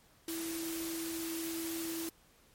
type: tone in noise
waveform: sine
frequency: 329.6 Hz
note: E4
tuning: in tune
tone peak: -37 dBFS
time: 0.28-2.09 s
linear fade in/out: 2 ms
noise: white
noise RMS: -42 dBFS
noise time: 0.28-2.09 s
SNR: +2 dB
effects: pink hiss -65 dBFS RMS until 2.54 s + MP3 64 kbps